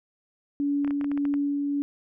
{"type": "tone with tremolo", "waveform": "sine", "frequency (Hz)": 285.1, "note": "C#4", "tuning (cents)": 49, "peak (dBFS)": -22, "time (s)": [0.6, 1.82], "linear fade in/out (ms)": 0, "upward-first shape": "sine", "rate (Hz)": 1.7, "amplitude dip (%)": 25}
{"type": "clicks", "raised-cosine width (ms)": 0.5, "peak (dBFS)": -24, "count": 9, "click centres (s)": [0.847, 0.877, 0.908, 1.012, 1.044, 1.116, 1.176, 1.253, 1.34]}
{"effects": []}